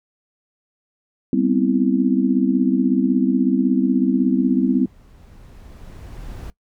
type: chord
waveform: sine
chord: C major seventh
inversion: second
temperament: just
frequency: 196.22 / 245.3 / 261.6 / 327 Hz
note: G3 / B3 / C4 / E4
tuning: +2 / -12 / 0 / -14 cents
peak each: -21 / -20 / -18 / -23 dBFS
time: 1.33-4.86 s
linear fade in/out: 2 ms
type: noise with exponential growth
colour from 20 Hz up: brown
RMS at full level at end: -32 dBFS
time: 2.59-6.5 s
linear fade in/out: 0 ms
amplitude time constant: 850 ms
effects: noise-tail reverb RT60 0.1 s tail -20 dB re dry